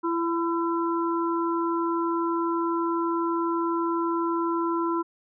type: harmonic tone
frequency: 336 Hz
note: E4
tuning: 33 cents sharp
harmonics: 1 / 3 / 4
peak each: -25 / -28 / -33 dBFS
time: 0.03-5.03 s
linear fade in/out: 20 ms
effects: none